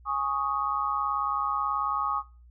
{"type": "chord", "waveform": "sine", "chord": "Ab suspended fourth", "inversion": "none", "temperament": "just", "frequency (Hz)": [830.6, 1107.5, 1245.9], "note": ["Ab5", "Db6", "Eb6"], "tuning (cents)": [0, -2, 2], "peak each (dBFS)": [-33, -29, -29], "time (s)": [0.05, 2.23], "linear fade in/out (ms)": 50, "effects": ["noise-tail reverb RT60 0.3 s tail -18 dB re dry", "added 60 Hz sine -50 dBFS peak until 2.5 s"]}